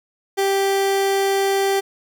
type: tone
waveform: 30% pulse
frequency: 392 Hz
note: G4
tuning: in tune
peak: -14 dBFS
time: 0.37-1.81 s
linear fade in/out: 20 ms
effects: none